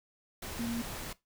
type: tone in noise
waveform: sine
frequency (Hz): 233.1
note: A#3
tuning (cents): 0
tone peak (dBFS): -32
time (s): 0.59-0.82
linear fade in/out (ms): 5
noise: pink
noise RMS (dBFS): -41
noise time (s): 0.42-1.13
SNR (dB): +6
effects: noise-tail reverb RT60 0.2 s tail -19 dB re dry